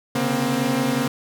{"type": "tone cluster", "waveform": "sawtooth", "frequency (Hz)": [132.4, 143.2, 238.5, 264], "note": ["C3", "D3", "A#3", "C4"], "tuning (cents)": [21, -43, 40, 16], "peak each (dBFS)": [-26, -25, -19, -20], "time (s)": [0.15, 1.08], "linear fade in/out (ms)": 5, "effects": []}